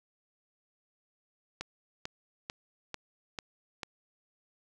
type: click train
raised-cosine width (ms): 0.2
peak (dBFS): -19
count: 6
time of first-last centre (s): 1.61-3.832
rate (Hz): 2.25
effects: none